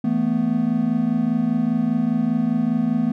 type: chord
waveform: triangle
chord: E suspended fourth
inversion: none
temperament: equal with one note detuned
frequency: 164.81 / 221.9 / 246.9 Hz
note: E3 / A3 / B3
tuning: 0 / +15 / 0 cents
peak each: -24 / -19 / -19 dBFS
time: 0.04-3.12 s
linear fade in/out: 5 ms
effects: none